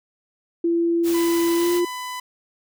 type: tone with pitch glide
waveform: sine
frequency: 338.2 to 350.3 Hz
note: E4 to F4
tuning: +44 to +5 cents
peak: -17 dBFS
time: 0.64-1.85 s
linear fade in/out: 5 ms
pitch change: +61 cents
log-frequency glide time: 1.54-1.74 s
type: noise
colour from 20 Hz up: white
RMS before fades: -32 dBFS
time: 1.03-1.82 s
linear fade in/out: 50 ms
type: tone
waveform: sawtooth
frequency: 1000 Hz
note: B5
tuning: 21 cents sharp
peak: -25 dBFS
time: 1.14-2.2 s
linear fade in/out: 5 ms
effects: none